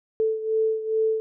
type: beating tone pair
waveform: sine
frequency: 440 / 442.4 Hz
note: A4 / A4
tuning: 0 / +9 cents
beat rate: 2.4 Hz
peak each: -22 / -27 dBFS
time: 0.2-1.2 s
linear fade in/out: 0 ms
effects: none